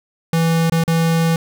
square tone with dropouts, 164.81 Hz, E3, in tune, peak -14 dBFS, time 0.33-1.36 s, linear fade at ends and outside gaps 2 ms, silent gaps 0.698-0.721 / 0.838-0.878 s, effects none

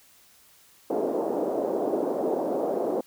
pink band-pass noise, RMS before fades -27 dBFS, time 0.9-3.01 s, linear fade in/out 5 ms, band 310 to 660 Hz, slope 24 dB/octave, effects white hiss -57 dBFS RMS until 3.06 s

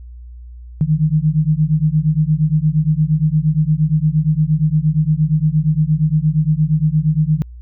sine beating tone pair, 150.4 / 159 Hz, D3 / D#3, +42 / +38 cents, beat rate 8.6 Hz, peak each -15 dBFS, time 0.81-7.42 s, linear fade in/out 0 ms, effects added 60 Hz sine -32 dBFS peak until 7.61 s

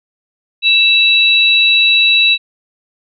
sine tone pair together, 2650 / 3895 Hz, E7 / B7, +9 / -25 cents, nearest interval perfect fifth, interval 666 cents, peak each -10 dBFS, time 0.62-2.38 s, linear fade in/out 50 ms, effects none

